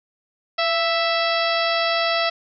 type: harmonic tone with a mistuned harmonic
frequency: 659.3 Hz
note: E5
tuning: in tune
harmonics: 1 / 2 / 3 / 4 / 5 / 6 / 7 / 8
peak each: -22 / -25 / -27 / -28 / -29 / -30 / -30 / -31 dBFS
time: 0.58-2.3 s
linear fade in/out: 10 ms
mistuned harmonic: 1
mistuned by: +38 cents
effects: none